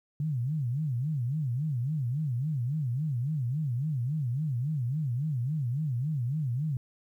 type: tone with vibrato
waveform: sine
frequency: 136.7 Hz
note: C#3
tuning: 24 cents flat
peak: -27 dBFS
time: 0.2-6.77 s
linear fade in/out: 2 ms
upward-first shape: sine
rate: 3.6 Hz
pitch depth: 260 cents each way
effects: 11-bit